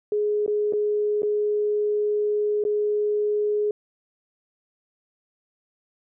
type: tone with dropouts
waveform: sine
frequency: 418.4 Hz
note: G#4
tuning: 13 cents sharp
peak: -20 dBFS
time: 0.12-3.71 s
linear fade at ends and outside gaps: 2 ms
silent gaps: 0.463-0.478 / 0.725-0.734 / 1.221-1.231 / 2.639-2.65 s
effects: none